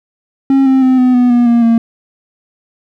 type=tone with pitch steps; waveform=triangle; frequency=270.6 / 264.4 / 258.4 / 252.5 / 246.7 / 241.1 / 235.6 / 230.2 Hz; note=C#4 / C4 / C4 / B3 / B3 / B3 / A#3 / A#3; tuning=-42 / +18 / -21 / +39 / -2 / -41 / +19 / -22 cents; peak=-4 dBFS; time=0.5-1.78 s; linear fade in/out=2 ms; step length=160 ms; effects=none